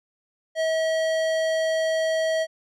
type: tone with tanh clipping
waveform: sine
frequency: 642 Hz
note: E5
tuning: 46 cents flat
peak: -23 dBFS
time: 0.55-2.47 s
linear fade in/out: 50 ms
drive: 18 dB
effects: none